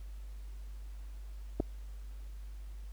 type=clicks; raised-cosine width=2 ms; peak=-19 dBFS; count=2; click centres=1.6 / 1.603 s; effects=added 50 Hz sine -42 dBFS peak until 2.92 s + pink hiss -64 dBFS RMS until 2.92 s